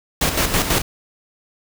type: noise with tremolo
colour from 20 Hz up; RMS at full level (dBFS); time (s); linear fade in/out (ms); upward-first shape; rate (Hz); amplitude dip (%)
pink; -17; 0.21-0.82; 5; square; 6.1; 55
effects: none